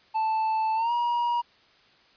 triangle tone with pitch glide, 880 to 954.1 Hz, A5 to A#5, 0 to +40 cents, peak -21 dBFS, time 0.14-1.42 s, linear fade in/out 20 ms, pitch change +140 cents, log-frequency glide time 0.75-0.92 s, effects white hiss -59 dBFS RMS until 2.16 s + resampled to 11025 Hz

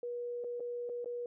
sine tone with dropouts, 482.4 Hz, B4, 41 cents flat, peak -36 dBFS, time 0.03-1.26 s, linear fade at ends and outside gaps 2 ms, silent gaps 0.44-0.444 / 0.598-0.604 / 0.892-0.896 / 1.045-1.058 s, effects none

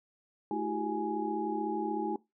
sine tone cluster, 217.5 / 322.7 / 359 / 392.5 / 834 Hz, A3 / E4 / F4 / G4 / G#5, -20 / -37 / +48 / +2 / +7 cents, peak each -38 / -35 / -38 / -39 / -35 dBFS, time 0.51-2.16 s, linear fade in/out 2 ms, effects noise-tail reverb RT60 0.2 s tail -20 dB re dry

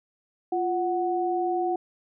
sine tone pair together, 348.9 / 740 Hz, F4 / F#5, -2 / 0 cents, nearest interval octave + minor second, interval 1302 cents, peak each -26 dBFS, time 0.52-1.76 s, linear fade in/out 5 ms, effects none

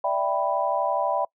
sine chord, E minor seventh, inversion third, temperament equal, 587.3 / 659.3 / 784 / 987.8 Hz, D5 / E5 / G5 / B5, 0 / 0 / 0 / 0 cents, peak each -27 dBFS, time 0.04-1.25 s, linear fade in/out 5 ms, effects noise-tail reverb RT60 0.1 s tail -25 dB re dry

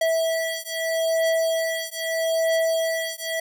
square beating tone pair, 653 / 653.79 Hz, E5 / E5, -17 / -14 cents, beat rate 0.79 Hz, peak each -25 dBFS, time 0.01-3.4 s, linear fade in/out 5 ms, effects 10-bit

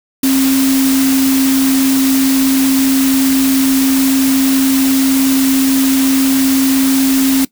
sine tone in noise, 267.4 Hz, C4, 38 cents sharp, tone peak -9 dBFS, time 0.23-7.45 s, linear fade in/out 5 ms, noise white, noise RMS -19 dBFS, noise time 0.23-7.45 s, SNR +7 dB, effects noise-tail reverb RT60 0.1 s tail -19 dB re dry

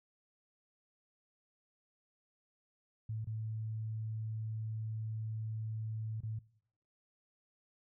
sine tone with dropouts, 110 Hz, A2, in tune, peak -36 dBFS, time 3.09-6.39 s, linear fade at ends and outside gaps 5 ms, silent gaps 3.246-3.27 / 6.206-6.233 s, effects noise-tail reverb RT60 0.7 s tail -22 dB re dry

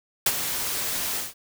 white noise with ADSR envelope, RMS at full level -19 dBFS, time 0.26-1.34 s, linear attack 4 ms, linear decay 49 ms, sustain -9 dB, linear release 170 ms, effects none

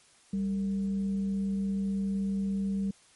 sine tone with frequency modulation, 195.9 Hz, G3, 1 cent flat, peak -27 dBFS, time 0.33-2.91 s, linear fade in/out 5 ms, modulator 257 Hz, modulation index 0.21, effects white hiss -60 dBFS RMS until 3.15 s + MP3 48 kbps

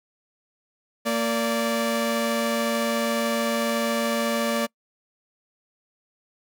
sawtooth tone pair together, 230 / 581.9 Hz, A#3 / D5, -23 / -16 cents, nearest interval octave + major third, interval 1607 cents, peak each -21 dBFS, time 1.05-4.67 s, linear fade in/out 20 ms, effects noise-tail reverb RT60 0.1 s tail -25 dB re dry

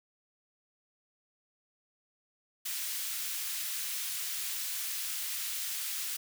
white high-pass noise, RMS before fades -36 dBFS, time 2.65-6.17 s, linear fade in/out 10 ms, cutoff 1900 Hz, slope 12 dB/octave, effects none

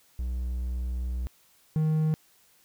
triangle tone pair in turn, 61.74 / 156.21 Hz, B1 / D#3, 0 / +7 cents, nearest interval octave + major third, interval 1607 cents, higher second, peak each -26 / -20 dBFS, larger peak second, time 0.19-1.27 / 1.76-2.14 s, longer first, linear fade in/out 0 ms, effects white hiss -62 dBFS RMS until 2.64 s

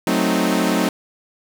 sawtooth chord, F# diminished seventh, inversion none, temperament equal, 185 / 220 / 261.6 / 311.1 Hz, F#3 / A3 / C4 / Eb4, 0 / 0 / 0 / 0 cents, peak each -18 dBFS, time 0.07-0.89 s, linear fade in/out 2 ms, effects none

